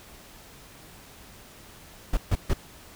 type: noise bursts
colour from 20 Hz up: brown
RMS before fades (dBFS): -22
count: 3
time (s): 2.13-2.536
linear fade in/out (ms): 5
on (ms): 42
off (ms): 140
effects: pink hiss -49 dBFS RMS until 2.95 s